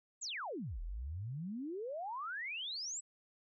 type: exponential two-way sweep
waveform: sine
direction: down then up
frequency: 8020 to 37.73 to 8020 Hz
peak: -39 dBFS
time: 0.21-3.01 s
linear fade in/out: 20 ms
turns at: 0.81 s
effects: none